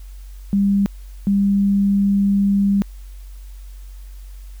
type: tone bursts at uneven times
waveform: sine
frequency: 199.2 Hz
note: G3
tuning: 28 cents sharp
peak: -13 dBFS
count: 2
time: 0.53-0.86 / 1.27-2.82 s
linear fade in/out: 0 ms
effects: added 47 Hz sine -33 dBFS peak until 4.6 s + white hiss -53 dBFS RMS until 4.6 s